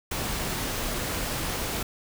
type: noise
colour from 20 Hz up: pink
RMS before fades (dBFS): -30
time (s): 0.11-1.83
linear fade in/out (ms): 5
effects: none